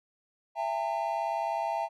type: tone cluster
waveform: triangle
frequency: 667 / 806 / 906 Hz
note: E5 / G5 / A#5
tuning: +20 / +48 / -50 cents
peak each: -31 dBFS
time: 0.55-1.89 s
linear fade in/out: 50 ms
effects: none